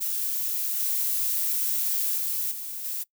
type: noise with level steps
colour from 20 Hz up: violet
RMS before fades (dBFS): -28 / -26 / -28 / -35 / -31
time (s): 0-3.04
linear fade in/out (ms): 20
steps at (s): 0.79 / 2.17 / 2.51 / 2.84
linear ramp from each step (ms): 10
effects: noise-tail reverb RT60 0.1 s tail -21 dB re dry